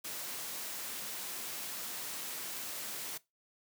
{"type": "noise", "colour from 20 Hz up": "white", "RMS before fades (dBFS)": -41, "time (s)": [0.04, 3.18], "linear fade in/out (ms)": 10, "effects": ["noise-tail reverb RT60 0.2 s tail -20 dB re dry", "high-pass 150 Hz 12 dB/octave"]}